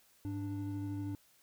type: tone pair together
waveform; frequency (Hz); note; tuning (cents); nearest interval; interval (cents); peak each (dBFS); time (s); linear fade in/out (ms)
triangle; 102.11 / 293.7; G#2 / D4; -29 / 0; octave + tritone; 1829; -37 / -37; 0.25-1.15; 0
effects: white hiss -67 dBFS RMS until 1.42 s